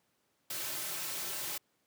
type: noise with comb filter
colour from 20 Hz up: white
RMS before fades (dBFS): -38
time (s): 0.5-1.58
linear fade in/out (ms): 5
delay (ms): 4.2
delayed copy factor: -0.75
effects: pink hiss -75 dBFS RMS until 1.86 s + high-pass 150 Hz 12 dB/octave